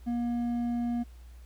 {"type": "tone with hard clipping", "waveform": "sine", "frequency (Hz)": 238.3, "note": "A#3", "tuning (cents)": 38, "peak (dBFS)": -29, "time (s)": [0.06, 1.04], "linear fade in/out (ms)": 20, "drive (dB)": 5, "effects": ["added 60 Hz sine -46 dBFS peak until 1.45 s", "pink hiss -63 dBFS RMS until 1.45 s"]}